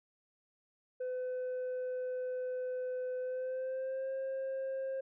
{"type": "tone with pitch glide", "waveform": "sine", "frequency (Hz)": [506, 532.7], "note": ["B4", "C5"], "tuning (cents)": [42, 31], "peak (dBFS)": -32, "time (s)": [1, 5.01], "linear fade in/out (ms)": 10, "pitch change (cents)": 89, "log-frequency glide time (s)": [3.19, 4.11], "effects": ["tanh soft clip ceiling -34 dBFS"]}